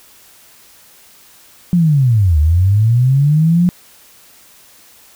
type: linear two-way sweep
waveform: sine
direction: down then up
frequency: 180.7 to 72.8 to 180.7 Hz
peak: -8 dBFS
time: 1.73-3.69 s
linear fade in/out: 0 ms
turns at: 2.39 s
effects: white hiss -45 dBFS RMS until 5.15 s